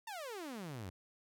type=exponential sweep; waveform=sawtooth; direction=down; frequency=932.3 to 84.8 Hz; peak=-39 dBFS; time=0.07-0.9 s; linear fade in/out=5 ms; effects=none